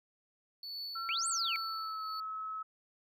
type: tone with tremolo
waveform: triangle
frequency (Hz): 4456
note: C#8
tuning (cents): +8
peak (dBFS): -37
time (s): 0.63-2.2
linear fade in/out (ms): 2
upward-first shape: triangle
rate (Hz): 1.3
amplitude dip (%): 75
type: tone with pitch glide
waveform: sine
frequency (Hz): 1352 to 1290.9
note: E6 to E6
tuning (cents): +43 to -37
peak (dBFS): -37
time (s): 0.95-2.63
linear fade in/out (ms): 10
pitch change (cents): -80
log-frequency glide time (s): 1.45-2.05
type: exponential two-way sweep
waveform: sine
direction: up then down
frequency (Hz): 2217 to 8870 to 2217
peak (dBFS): -32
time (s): 1.09-1.56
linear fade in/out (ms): 0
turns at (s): 1.28
effects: none